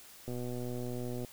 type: click train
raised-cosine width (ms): 2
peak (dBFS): -27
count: 120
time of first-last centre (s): 0.28-1.247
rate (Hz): 123
effects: white hiss -54 dBFS RMS until 1.32 s